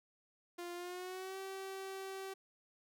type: tone with pitch glide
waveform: sawtooth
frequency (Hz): 349.2 to 385.2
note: F4 to G4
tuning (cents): 0 to -30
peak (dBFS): -39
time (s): 0.58-2.34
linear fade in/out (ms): 10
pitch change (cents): +170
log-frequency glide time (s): 0.74-1.38
effects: none